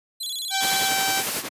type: tone with vibrato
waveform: sawtooth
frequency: 3709 Hz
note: A#7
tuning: 9 cents flat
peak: -25 dBFS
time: 0.2-0.89 s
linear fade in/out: 10 ms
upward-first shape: square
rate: 16 Hz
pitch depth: 160 cents each way
type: harmonic tone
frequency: 776 Hz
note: G5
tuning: 18 cents flat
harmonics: 1 / 2 / 3 / 4 / 5 / 6 / 7 / 8 / 9 / 10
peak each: -26 / -29 / -31 / -32 / -33 / -34 / -34 / -35 / -36 / -36 dBFS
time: 0.5-1.24 s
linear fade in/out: 50 ms
type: noise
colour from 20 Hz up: white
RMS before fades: -27 dBFS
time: 0.59-1.44 s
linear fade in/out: 50 ms
type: noise with tremolo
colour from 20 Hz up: pink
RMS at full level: -28 dBFS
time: 0.62-1.49 s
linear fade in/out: 5 ms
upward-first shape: sine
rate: 11 Hz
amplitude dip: 85%
effects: high-pass 200 Hz 12 dB/octave + resampled to 32000 Hz